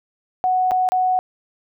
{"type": "tone with dropouts", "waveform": "sine", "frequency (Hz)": 740, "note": "F#5", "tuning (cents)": 0, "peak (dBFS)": -15, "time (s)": [0.44, 1.19], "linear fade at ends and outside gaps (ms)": 0, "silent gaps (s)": [[0.71, 0.717], [0.889, 0.92]], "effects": []}